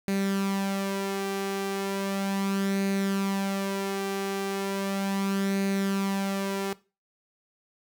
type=tone with flanger; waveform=sawtooth; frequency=196 Hz; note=G3; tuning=in tune; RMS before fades=-29 dBFS; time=0.08-6.73 s; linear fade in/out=0 ms; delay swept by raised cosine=0.46 to 2.66 ms; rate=0.36 Hz; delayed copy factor=+0.5; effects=noise-tail reverb RT60 0.3 s tail -19 dB re dry